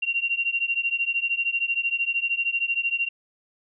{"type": "beating tone pair", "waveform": "sine", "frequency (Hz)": [2754, 2767], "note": ["F7", "F7"], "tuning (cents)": [-25, -17], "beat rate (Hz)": 13, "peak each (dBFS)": [-25, -26], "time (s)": [0.02, 3.09], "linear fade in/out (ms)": 10, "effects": []}